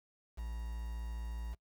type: tone with quantisation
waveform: triangle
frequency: 57.2 Hz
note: A#1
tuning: 32 cents flat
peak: -36 dBFS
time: 0.37-1.55 s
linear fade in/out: 20 ms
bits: 9
effects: noise-tail reverb RT60 0.1 s tail -23 dB re dry